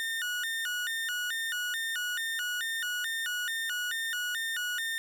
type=tone with vibrato; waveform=30% pulse; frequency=1627 Hz; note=G#6; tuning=36 cents flat; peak=-28 dBFS; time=0-4.98 s; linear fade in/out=0 ms; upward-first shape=square; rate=2.3 Hz; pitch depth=190 cents each way; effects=none